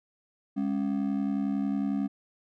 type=ring-modulated tone; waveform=triangle; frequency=239.3 Hz; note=A#3; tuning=46 cents sharp; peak=-21 dBFS; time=0.56-2.08 s; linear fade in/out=20 ms; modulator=35.5 Hz; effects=none